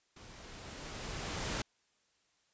pink noise with level ramp, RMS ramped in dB -54 to -35 dBFS, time 0.16-1.62 s, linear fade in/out 5 ms, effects white hiss -74 dBFS RMS until 2.53 s + resampled to 16000 Hz

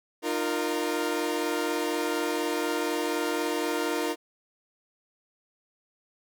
sawtooth chord, Eb suspended second, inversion none, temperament equal with one note detuned, 305.1 / 349.2 / 466.2 Hz, Eb4 / F4 / Bb4, -34 / 0 / 0 cents, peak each -27 dBFS, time 0.22-4.16 s, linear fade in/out 50 ms, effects none

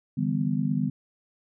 sine chord, E minor seventh, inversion third, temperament just, 148.33 / 164.81 / 197.78 / 247.2 Hz, D3 / E3 / G3 / B3, +18 / 0 / +16 / +2 cents, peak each -28 / -32 / -28 / -28 dBFS, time 0.17-0.9 s, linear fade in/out 10 ms, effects none

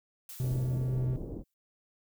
blue noise with exponential decay, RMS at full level -44 dBFS, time 0.29-1.54 s, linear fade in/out 2 ms, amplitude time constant 270 ms
pink low-pass noise, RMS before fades -39 dBFS, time 0.4-1.44 s, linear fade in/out 50 ms, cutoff 500 Hz, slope 24 dB/octave
triangle tone with vibrato, 127.6 Hz, C3, 43 cents flat, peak -26 dBFS, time 0.4-1.16 s, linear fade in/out 0 ms, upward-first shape sine, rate 16 Hz, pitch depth 15 cents each way
effects none

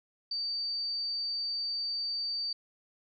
sine tone, 4615 Hz, D8, 31 cents flat, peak -31 dBFS, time 0.31-2.53 s, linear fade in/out 5 ms, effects none

